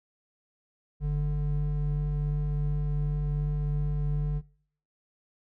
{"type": "tone pair together", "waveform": "triangle", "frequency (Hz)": [48.23, 147.4], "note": ["G1", "D3"], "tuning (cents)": [-27, 7], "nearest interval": "octave + perfect fifth", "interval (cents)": 1934, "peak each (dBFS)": -26, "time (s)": [1, 4.42], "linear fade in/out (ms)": 50, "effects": ["noise-tail reverb RT60 0.6 s tail -24 dB re dry"]}